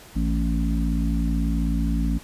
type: harmonic tone with a mistuned harmonic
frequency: 55.9 Hz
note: A1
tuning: 28 cents sharp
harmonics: 1 / 3 / 4 / 5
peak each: -22 / -27 / -28 / -29 dBFS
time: 0.15-2.19 s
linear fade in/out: 20 ms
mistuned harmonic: 3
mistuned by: -27 cents
effects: pink hiss -46 dBFS RMS until 2.23 s + resampled to 32000 Hz